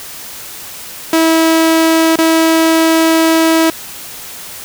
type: tone with dropouts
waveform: sawtooth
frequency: 324.5 Hz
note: E4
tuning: 27 cents flat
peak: -4 dBFS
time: 1.13-3.7 s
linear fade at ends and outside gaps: 2 ms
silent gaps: 2.158-2.187 s
effects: white hiss -29 dBFS RMS until 4.64 s